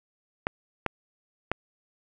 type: clicks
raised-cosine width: 0.5 ms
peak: -10 dBFS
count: 3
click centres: 0.469 / 0.863 / 1.516 s
effects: none